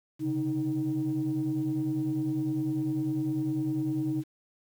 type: tone cluster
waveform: sine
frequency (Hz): 132.1 / 142.1 / 312.8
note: C3 / C#3 / D#4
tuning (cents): +17 / +43 / +9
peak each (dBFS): -34 / -34 / -27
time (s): 0.19-4.24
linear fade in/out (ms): 50
effects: tanh soft clip ceiling -21 dBFS + 9-bit